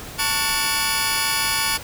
15% pulse tone cluster, 887 / 1115 / 1459 / 2296 / 5040 Hz, A5 / C#6 / F#6 / D7 / D#8, +14 / +10 / -25 / -40 / +21 cents, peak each -20 dBFS, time 0.18-1.78 s, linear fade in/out 20 ms, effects pink hiss -36 dBFS RMS until 1.83 s

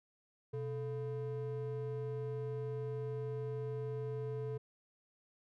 triangle ring-modulated tone, 281.7 Hz, C#4, 28 cents sharp, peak -32 dBFS, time 0.53-4.58 s, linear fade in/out 10 ms, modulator 155 Hz, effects none

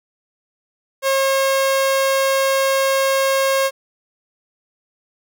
sawtooth tone, 540 Hz, C#5, 45 cents flat, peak -11 dBFS, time 1.02-3.71 s, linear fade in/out 50 ms, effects none

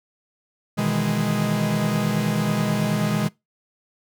45% pulse chord, E major seventh, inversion second, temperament equal, 123.47 / 155.56 / 164.81 / 207.7 Hz, B2 / D#3 / E3 / G#3, 0 / 0 / 0 / 0 cents, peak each -28 / -26 / -28 / -23 dBFS, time 0.77-3.29 s, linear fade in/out 20 ms, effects noise-tail reverb RT60 0.2 s tail -22 dB re dry

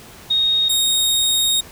sine / sawtooth tone pair in turn, 3729 / 3729 Hz, A#7 / A#7, 0 / 0 cents, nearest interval unison, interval 0 cents, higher neither, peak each -14 / -12 dBFS, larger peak second, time 0.3-0.69 / 0.69-1.61 s, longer second, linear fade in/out 10 ms, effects pink hiss -41 dBFS RMS until 1.71 s

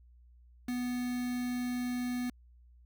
triangle tone with quantisation, 246.9 Hz, B3, in tune, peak -30 dBFS, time 0.68-2.3 s, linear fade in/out 5 ms, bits 7, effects added 60 Hz sine -56 dBFS peak until 2.85 s

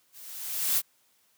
blue noise with level ramp, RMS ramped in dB -49 to -22 dBFS, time 0.12-0.82 s, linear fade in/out 50 ms, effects white hiss -67 dBFS RMS until 1.37 s + high-pass 100 Hz 12 dB/octave

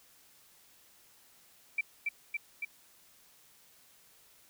sine tone with echo, 2336 Hz, D7, 10 cents flat, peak -27 dBFS, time 1.78-1.81 s, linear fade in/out 5 ms, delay 280 ms, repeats 3, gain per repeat -2 dB, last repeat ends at 2.65 s, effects white hiss -62 dBFS RMS until 4.49 s

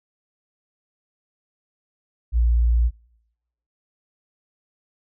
sine tone, 58.5 Hz, A#1, 7 cents sharp, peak -14 dBFS, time 2.32-2.91 s, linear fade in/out 50 ms, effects noise-tail reverb RT60 0.9 s tail -26 dB re dry + tanh soft clip ceiling -10 dBFS

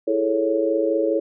sine chord, A major seventh, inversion second, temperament equal, 329.6 / 415.3 / 440 / 554.4 Hz, E4 / G#4 / A4 / C#5, 0 / 0 / 0 / 0 cents, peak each -23 / -27 / -23 / -22 dBFS, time 0.07-1.2 s, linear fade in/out 10 ms, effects none

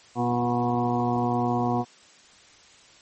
harmonic tone with a mistuned harmonic, 121.3 Hz, B2, 31 cents flat, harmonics 1 / 2 / 3 / 4 / 6 / 7 / 8 / 9, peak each -29 / -26 / -31 / -34 / -27 / -38 / -32 / -36 dBFS, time 0.15-1.85 s, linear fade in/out 50 ms, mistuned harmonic 3, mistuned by -25 cents, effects white hiss -53 dBFS RMS until 3.01 s + MP3 32 kbps

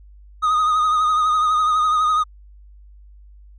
triangle tone with vibrato, 1244.5 Hz, D#6, in tune, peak -13 dBFS, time 0.42-2.24 s, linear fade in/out 20 ms, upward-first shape sine, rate 12 Hz, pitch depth 41 cents each way, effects added 50 Hz sine -42 dBFS peak until 3.58 s + resampled to 22050 Hz

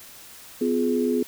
sine chord, F diminished, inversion second, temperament just, 251.4 / 349.2 / 419.1 Hz, Cb4 / F4 / Ab4, +31 / 0 / +16 cents, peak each -23 / -27 / -24 dBFS, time 0.61-1.23 s, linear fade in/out 5 ms, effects white hiss -45 dBFS RMS until 1.27 s

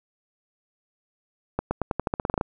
accelerating click train, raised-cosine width 1 ms, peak -10 dBFS, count 13, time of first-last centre 1.59-2.411 s, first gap 120 ms, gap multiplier 0.89, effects none

